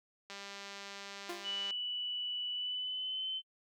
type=click train; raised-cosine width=0.2 ms; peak=-29 dBFS; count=281; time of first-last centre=0.3-1.707 s; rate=199 Hz
type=tone with exponential decay; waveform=sawtooth; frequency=349.2 Hz; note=F4; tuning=in tune; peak=-33 dBFS; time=1.29-1.57 s; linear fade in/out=5 ms; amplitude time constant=60 ms
type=tone with pitch glide; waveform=sine; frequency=2960 to 3066 Hz; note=F#7 to G7; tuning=0 to -39 cents; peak=-35 dBFS; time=1.43-3.42 s; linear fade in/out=50 ms; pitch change=+61 cents; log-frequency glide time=2.52-3.29 s
effects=noise-tail reverb RT60 0.1 s tail -24 dB re dry + high-pass 200 Hz 12 dB/octave